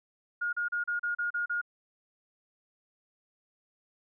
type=tone bursts; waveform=sine; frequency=1428 Hz; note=F6; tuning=38 cents sharp; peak=-28 dBFS; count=8; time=0.41-1.615 s; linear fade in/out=10 ms; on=120 ms; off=35 ms; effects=none